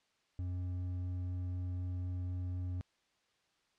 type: tone with hard clipping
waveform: sine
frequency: 90.4 Hz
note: F#2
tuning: 40 cents flat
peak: -37 dBFS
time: 0.39-2.81 s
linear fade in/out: 0 ms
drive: 5 dB
effects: white hiss -75 dBFS RMS until 3.78 s + low-pass 5000 Hz 12 dB/octave